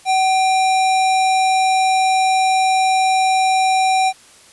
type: tone with sample-and-hold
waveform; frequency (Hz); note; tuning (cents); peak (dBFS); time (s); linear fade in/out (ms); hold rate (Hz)
sine; 758; F#5; +42; -12; 0.05-4.13; 50; 3150
effects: white hiss -46 dBFS RMS until 4.52 s + resampled to 24000 Hz